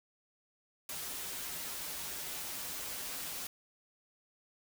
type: noise with comb filter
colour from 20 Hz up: white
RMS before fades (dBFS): -41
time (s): 0.89-3.47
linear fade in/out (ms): 2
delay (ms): 9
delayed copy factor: -0.55
effects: none